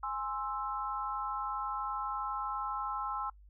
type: chord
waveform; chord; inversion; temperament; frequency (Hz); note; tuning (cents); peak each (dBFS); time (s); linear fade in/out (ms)
sine; Ab augmented; none; equal with one note detuned; 830.6 / 1050.7 / 1318.5; Ab5 / C6 / E6; 0 / +7 / 0; -39 / -38 / -37; 0.03-3.3; 5
effects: noise-tail reverb RT60 0.1 s tail -24 dB re dry + added 50 Hz sine -54 dBFS peak until 3.49 s